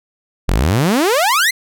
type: exponential sweep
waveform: sawtooth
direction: up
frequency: 39.16 to 2133 Hz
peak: -8 dBFS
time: 0.48-1.51 s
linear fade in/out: 10 ms
effects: none